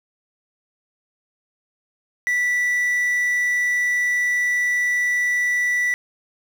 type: tone with quantisation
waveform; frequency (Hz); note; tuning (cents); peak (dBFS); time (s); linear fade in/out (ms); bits
triangle; 1965; B6; -9; -16; 2.27-5.94; 0; 7
effects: none